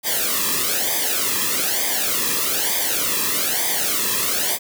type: noise with flanger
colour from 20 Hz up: white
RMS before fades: -21 dBFS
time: 0.03-4.59 s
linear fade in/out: 50 ms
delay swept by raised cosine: 0.72 to 1.38 ms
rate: 1.1 Hz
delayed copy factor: -0.8
effects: none